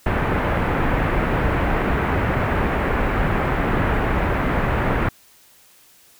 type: low-pass noise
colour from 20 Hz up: pink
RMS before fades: -20 dBFS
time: 0.06-5.09 s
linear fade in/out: 5 ms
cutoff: 2100 Hz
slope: 24 dB/octave
effects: white hiss -52 dBFS RMS until 6.19 s